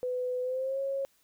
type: tone with pitch glide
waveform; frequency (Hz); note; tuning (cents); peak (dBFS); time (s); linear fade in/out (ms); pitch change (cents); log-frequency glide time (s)
sine; 501 to 546.3; B4 to C#5; +25 to -25; -29; 0.03-1.05; 0; +150; 0.42-0.8
effects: white hiss -68 dBFS RMS until 1.23 s